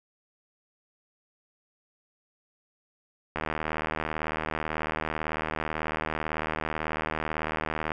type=click train; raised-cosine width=0.5 ms; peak=-14 dBFS; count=357; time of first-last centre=3.36-7.918 s; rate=78.1 Hz; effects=none